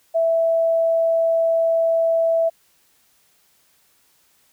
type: tone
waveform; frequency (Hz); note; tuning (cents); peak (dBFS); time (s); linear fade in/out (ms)
sine; 659.3; E5; 0; -15; 0.14-2.5; 20
effects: white hiss -60 dBFS RMS until 4.52 s